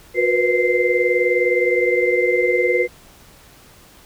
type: tone cluster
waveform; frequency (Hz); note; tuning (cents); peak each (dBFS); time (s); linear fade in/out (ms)
sine; 361.9 / 481.5 / 501 / 2084; F#4 / B4 / B4 / C7; -38 / -44 / +25 / -7; -20; 0.14-2.88; 50
effects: pink hiss -47 dBFS RMS until 4.05 s